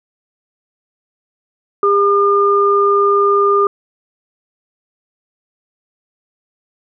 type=tone pair together; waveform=sine; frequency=403.1 / 1207.9 Hz; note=G4 / D6; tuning=+48 / +48 cents; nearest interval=octave + perfect fifth; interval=1900 cents; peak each=-12 dBFS; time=1.83-3.67 s; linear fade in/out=2 ms; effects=none